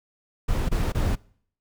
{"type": "noise bursts", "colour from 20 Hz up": "brown", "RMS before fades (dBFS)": -23, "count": 3, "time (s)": [0.48, 1.156], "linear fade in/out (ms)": 10, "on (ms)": 210, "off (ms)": 23, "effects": ["noise-tail reverb RT60 0.6 s tail -24 dB re dry"]}